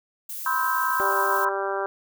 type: noise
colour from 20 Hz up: violet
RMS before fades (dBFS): -34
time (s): 0.29-1.45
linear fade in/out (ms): 5
type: chord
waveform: sine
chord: C major seventh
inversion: third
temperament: equal with one note detuned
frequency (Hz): 987.8 / 1046.5 / 1291.4 / 1568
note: B5 / C6 / E6 / G6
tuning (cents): 0 / 0 / -36 / 0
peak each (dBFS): -27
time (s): 0.46-1.49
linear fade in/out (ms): 2
type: harmonic tone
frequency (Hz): 196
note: G3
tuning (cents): 0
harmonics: 2 / 3 / 4 / 5 / 6 / 7 / 8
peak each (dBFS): -29 / -31 / -32 / -33 / -34 / -34 / -35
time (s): 1-1.86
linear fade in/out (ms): 0
effects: none